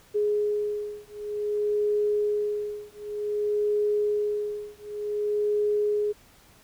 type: beating tone pair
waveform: sine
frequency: 416.9 / 417.44 Hz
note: G#4 / G#4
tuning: +7 / +9 cents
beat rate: 0.54 Hz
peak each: -27 dBFS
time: 0.14-6.13 s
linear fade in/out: 20 ms
effects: pink hiss -56 dBFS RMS until 6.63 s